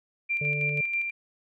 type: tone with tremolo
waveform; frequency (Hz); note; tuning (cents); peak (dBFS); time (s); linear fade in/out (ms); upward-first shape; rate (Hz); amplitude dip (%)
sine; 2372; D7; +17; -24; 0.29-1.11; 20; square; 6.2; 40
type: harmonic tone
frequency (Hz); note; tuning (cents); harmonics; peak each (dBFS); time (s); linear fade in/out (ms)
146.83; D3; 0; 1 / 3 / 4; -30 / -37 / -42; 0.41-0.81; 5
effects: none